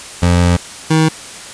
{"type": "tone pair in turn", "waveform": "25% pulse", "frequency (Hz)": [87.7, 158.54], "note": ["F2", "D#3"], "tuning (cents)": [8, 33], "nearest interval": "minor seventh", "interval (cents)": 1025, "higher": "second", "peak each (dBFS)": -5, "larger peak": "neither", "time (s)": [[0.22, 0.57], [0.9, 1.09]], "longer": "first", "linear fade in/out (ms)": 10, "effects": ["white hiss -31 dBFS RMS until 1.53 s", "resampled to 22050 Hz"]}